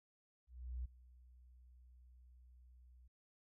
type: tone with ADSR envelope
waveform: sine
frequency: 61.74 Hz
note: B1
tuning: in tune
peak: -39 dBFS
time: 0.47-3.08 s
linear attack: 380 ms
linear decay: 9 ms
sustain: -21 dB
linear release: 9 ms
effects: none